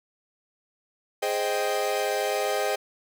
45% pulse chord, Ab major seventh, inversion none, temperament equal, 415.3 / 523.3 / 622.3 / 784 Hz, Ab4 / C5 / Eb5 / G5, 0 / 0 / 0 / 0 cents, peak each -30 dBFS, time 1.22-2.76 s, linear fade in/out 10 ms, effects none

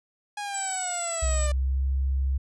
sawtooth linear sweep, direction down, 830.6 to 587.3 Hz, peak -27 dBFS, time 0.37-1.52 s, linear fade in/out 5 ms
sine tone, 7810 Hz, B8, 20 cents flat, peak -30 dBFS, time 0.54-1.47 s, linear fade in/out 5 ms
sine tone with pitch glide, 65.41 to 67.05 Hz, C2 to C2, 0 to +43 cents, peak -22 dBFS, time 1.22-2.38 s, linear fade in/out 10 ms, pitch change +43 cents, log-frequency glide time 1.5-1.85 s
effects resampled to 24000 Hz

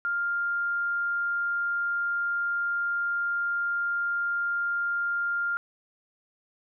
sine tone, 1400 Hz, F6, 4 cents sharp, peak -25 dBFS, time 0.05-5.57 s, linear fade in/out 0 ms, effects none

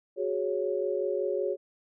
sine chord, F# suspended second, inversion none, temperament equal, 370 / 415.3 / 554.4 Hz, F#4 / G#4 / C#5, 0 / 0 / 0 cents, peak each -31 dBFS, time 0.16-1.57 s, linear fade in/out 50 ms, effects none

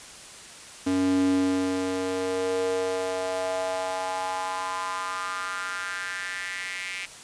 square tone with high-pass filter sweep, 93 Hz, F#2, 9 cents sharp, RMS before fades -28 dBFS, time 0.86-7.06 s, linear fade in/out 10 ms, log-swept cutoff 240 to 2300 Hz, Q 4.3, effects white hiss -44 dBFS RMS until 7.23 s + resampled to 22050 Hz

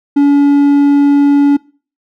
triangle tone, 284.6 Hz, C#4, 46 cents sharp, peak -3 dBFS, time 0.16-1.57 s, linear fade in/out 10 ms, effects noise-tail reverb RT60 0.4 s tail -23 dB re dry

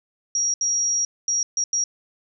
sine tone bursts at uneven times, 5680 Hz, F8, 28 cents sharp, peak -19 dBFS, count 5, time 0.35-0.54 / 0.61-1.05 / 1.28-1.43 / 1.57-1.64 / 1.73-1.84 s, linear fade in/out 2 ms, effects none

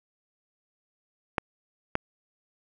clicks, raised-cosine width 0.5 ms, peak -9 dBFS, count 2, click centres 1.382 / 1.954 s, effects none

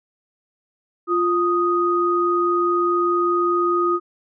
sine tone pair together, 349.2 / 1244.4 Hz, F4 / D#6, 0 / 0 cents, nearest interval octave + minor seventh, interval 2200 cents, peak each -19 dBFS, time 1.07-4 s, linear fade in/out 50 ms, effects none

